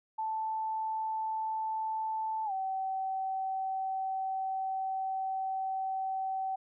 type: tone with pitch glide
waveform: sine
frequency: 879 to 765.2 Hz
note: A5 to G5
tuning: -2 to -42 cents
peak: -31 dBFS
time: 0.18-6.56 s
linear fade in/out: 10 ms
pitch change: -240 cents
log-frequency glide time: 2.45-2.52 s
effects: none